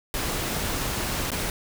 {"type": "noise with dropouts", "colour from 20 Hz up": "pink", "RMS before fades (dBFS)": -28, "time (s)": [0.14, 1.5], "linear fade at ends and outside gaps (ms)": 1, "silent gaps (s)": [1.305, 1.317], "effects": []}